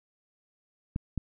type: clicks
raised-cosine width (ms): 5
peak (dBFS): -18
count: 2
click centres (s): 0.961 / 1.177
effects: none